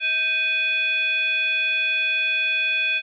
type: tone with frequency modulation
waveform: sine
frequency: 2489 Hz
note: D#7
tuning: in tune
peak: -19 dBFS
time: 0-3.02 s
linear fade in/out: 50 ms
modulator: 924 Hz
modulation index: 0.69
effects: none